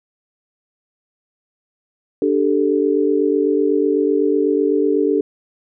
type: chord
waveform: sine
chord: D suspended fourth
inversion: none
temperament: equal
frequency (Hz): 293.7 / 392 / 440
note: D4 / G4 / A4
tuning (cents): 0 / 0 / 0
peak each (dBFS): -18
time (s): 2.22-5.21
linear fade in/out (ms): 2
effects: none